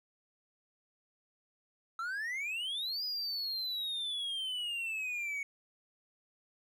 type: exponential two-way sweep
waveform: triangle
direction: up then down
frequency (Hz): 1309 to 4978 to 2218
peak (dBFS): -33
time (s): 1.99-5.43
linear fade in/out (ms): 2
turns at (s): 3.04
effects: none

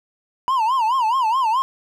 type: tone with vibrato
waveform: triangle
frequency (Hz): 965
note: B5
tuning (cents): -40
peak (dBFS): -14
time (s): 0.48-1.62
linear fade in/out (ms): 0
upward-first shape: sine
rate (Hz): 4.7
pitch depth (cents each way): 190
effects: none

